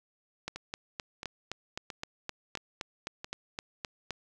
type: two click trains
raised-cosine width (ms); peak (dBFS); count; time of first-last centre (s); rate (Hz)
0.2; -22 / -18; 5 / 15; 0.56-3.245 / 0.48-4.107; 1.49 / 3.86
effects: none